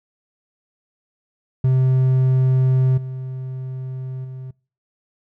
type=tone with level steps; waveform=triangle; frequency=130 Hz; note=C3; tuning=11 cents flat; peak=-11 / -24 / -28 dBFS; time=1.64-4.51 s; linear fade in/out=5 ms; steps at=2.97 / 4.24 s; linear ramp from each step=10 ms; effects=noise-tail reverb RT60 0.4 s tail -26 dB re dry